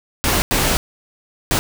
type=noise bursts at uneven times; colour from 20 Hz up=pink; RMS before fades=-17 dBFS; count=3; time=0.24-0.42 / 0.51-0.77 / 1.51-1.59 s; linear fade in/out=0 ms; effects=none